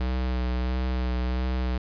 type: tone with vibrato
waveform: square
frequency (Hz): 62.7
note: B1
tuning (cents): +27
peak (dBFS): -25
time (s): 0-1.78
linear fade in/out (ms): 5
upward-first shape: sine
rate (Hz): 1.5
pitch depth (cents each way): 22
effects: resampled to 11025 Hz + 11-bit